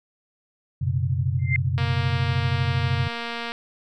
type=chord; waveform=sine; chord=F# suspended fourth; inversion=none; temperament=equal with one note detuned; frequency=92.5 / 123.47 / 136.21 Hz; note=F#2 / B2 / C#3; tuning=0 / 0 / -30 cents; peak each=-25 dBFS; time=0.81-3.08 s; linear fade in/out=10 ms
type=tone with exponential growth; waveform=sine; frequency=2093 Hz; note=C7; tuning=in tune; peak=-16 dBFS; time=1.39-1.56 s; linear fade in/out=1 ms; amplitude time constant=36 ms
type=click train; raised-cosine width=0.3 ms; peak=-15 dBFS; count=408; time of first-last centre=1.78-3.519 s; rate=234 Hz
effects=none